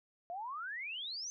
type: exponential sweep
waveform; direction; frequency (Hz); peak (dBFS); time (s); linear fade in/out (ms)
sine; up; 670 to 6272; -39; 0.3-1.3; 0
effects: none